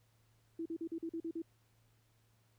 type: tone bursts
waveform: sine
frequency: 329.6 Hz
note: E4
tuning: in tune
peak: -37 dBFS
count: 8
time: 0.59-1.42 s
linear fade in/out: 5 ms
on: 67 ms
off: 42 ms
effects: added 112 Hz sine -70 dBFS peak until 2.58 s + pink hiss -75 dBFS RMS until 2.58 s